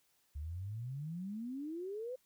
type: exponential sweep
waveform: sine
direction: up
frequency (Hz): 70.2 to 523.3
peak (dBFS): -39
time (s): 0.35-2.16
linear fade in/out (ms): 10
effects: white hiss -74 dBFS RMS until 2.25 s